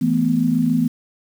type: chord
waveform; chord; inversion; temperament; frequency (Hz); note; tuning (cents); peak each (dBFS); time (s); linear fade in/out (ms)
sine; E suspended fourth; none; equal; 164.81 / 220 / 246.9; E3 / A3 / B3; 0 / 0 / 0; -21 / -21 / -17; 0.01-0.88; 10
effects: 7-bit